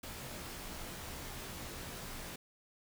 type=noise with comb filter; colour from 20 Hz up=pink; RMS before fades=-45 dBFS; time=0.03-2.36 s; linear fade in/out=5 ms; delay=19 ms; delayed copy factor=-0.8; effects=none